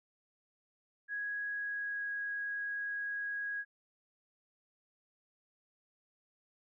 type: tone with pitch glide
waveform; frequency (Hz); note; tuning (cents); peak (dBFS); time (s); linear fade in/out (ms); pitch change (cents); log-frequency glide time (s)
sine; 1661.2 to 1651.6; G#6 to G#6; 0 to -10; -35; 1.08-3.65; 50; -10; 1.48-2.08
effects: none